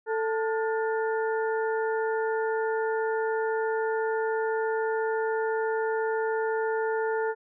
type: harmonic tone with a mistuned harmonic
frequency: 443 Hz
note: A4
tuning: 12 cents sharp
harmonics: 1 / 2 / 3 / 4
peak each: -26 / -32 / -35 / -39 dBFS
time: 0.06-7.35 s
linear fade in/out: 50 ms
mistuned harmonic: 3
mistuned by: +130 cents
effects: none